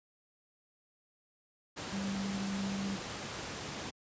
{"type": "tone in noise", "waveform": "sine", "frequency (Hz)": 196.5, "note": "G3", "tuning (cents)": 4, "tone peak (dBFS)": -34, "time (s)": [1.92, 2.97], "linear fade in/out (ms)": 20, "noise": "pink", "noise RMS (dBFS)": -40, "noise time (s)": [1.76, 3.91], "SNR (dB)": 3, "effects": ["high-pass 100 Hz 12 dB/octave", "resampled to 16000 Hz"]}